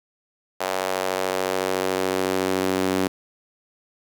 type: tone with high-pass filter sweep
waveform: sawtooth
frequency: 93.8 Hz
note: F#2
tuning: 24 cents sharp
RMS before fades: -24 dBFS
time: 0.6-3.08 s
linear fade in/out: 10 ms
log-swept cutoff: 630 to 280 Hz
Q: 1.7
effects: 8-bit